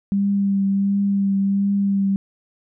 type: tone with vibrato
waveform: sine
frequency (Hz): 198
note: G3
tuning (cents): +18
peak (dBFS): -16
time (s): 0.12-2.16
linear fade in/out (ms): 0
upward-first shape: triangle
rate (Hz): 1.4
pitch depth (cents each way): 21
effects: none